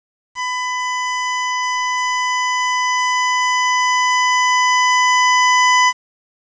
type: tone with level ramp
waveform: 25% pulse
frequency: 1000 Hz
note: B5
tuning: 21 cents sharp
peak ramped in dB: -16 to -6 dBFS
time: 0.35-5.93 s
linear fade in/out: 50 ms
effects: resampled to 16000 Hz + 7-bit